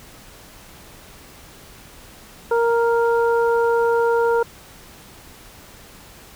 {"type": "harmonic tone", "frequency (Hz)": 466.2, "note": "A#4", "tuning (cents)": 0, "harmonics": [1, 2, 3], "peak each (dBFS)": [-16, -22, -26], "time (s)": [2.51, 4.43], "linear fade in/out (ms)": 5, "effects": ["pink hiss -44 dBFS RMS until 6.35 s"]}